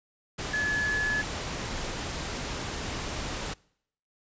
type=tone in noise; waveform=sine; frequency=1710 Hz; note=A6; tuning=50 cents flat; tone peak=-25 dBFS; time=0.53-1.22 s; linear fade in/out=10 ms; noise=pink; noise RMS=-34 dBFS; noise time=0.38-3.54 s; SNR=+6 dB; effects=noise-tail reverb RT60 0.7 s tail -25 dB re dry + resampled to 16000 Hz